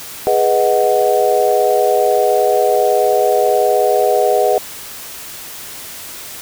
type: chord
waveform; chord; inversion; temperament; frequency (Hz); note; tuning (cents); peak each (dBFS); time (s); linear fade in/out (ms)
sine; G# minor seventh; none; equal with one note detuned; 415.3 / 493.9 / 630.2 / 740; G#4 / B4 / D#5 / F#5; 0 / 0 / +22 / 0; -16; 0.27-4.58; 0
effects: white hiss -31 dBFS RMS until 6.41 s